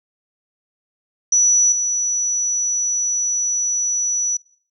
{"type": "tone with level steps", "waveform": "sine", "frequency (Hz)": 5910, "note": "F#8", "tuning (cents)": -3, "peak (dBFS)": [-11, -17], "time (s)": [1.32, 4.37], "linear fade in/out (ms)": 5, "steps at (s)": 1.72, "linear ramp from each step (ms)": 2, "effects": ["noise-tail reverb RT60 0.5 s tail -20 dB re dry"]}